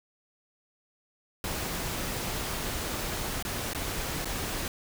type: noise with dropouts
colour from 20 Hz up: pink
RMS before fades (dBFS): -33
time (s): 1.44-4.68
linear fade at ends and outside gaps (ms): 1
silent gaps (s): 3.426-3.45 / 3.734-3.748 / 4.246-4.255
effects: none